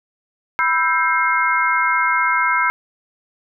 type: tone cluster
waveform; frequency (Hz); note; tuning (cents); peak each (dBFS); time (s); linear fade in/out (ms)
sine; 986 / 1321 / 1577 / 2140; B5 / E6 / G6 / C7; -3 / +3 / +10 / +38; -20; 0.59-2.7; 0
effects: none